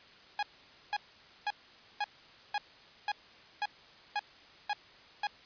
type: tone bursts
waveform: sawtooth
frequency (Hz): 828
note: G#5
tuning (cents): -5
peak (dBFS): -26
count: 10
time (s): 0.39-5.27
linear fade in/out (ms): 2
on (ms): 38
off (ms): 500
effects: white hiss -56 dBFS RMS until 5.45 s + resampled to 11025 Hz